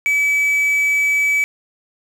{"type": "tone with quantisation", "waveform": "triangle", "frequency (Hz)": 2292, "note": "D7", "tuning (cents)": -43, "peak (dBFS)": -12, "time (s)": [0.06, 1.44], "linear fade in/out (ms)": 0, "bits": 6, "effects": []}